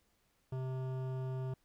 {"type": "tone with hard clipping", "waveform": "triangle", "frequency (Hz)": 130.2, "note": "C3", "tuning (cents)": -8, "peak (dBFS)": -38, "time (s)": [0.52, 1.54], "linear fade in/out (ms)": 5, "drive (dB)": 18, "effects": ["pink hiss -75 dBFS RMS until 1.64 s"]}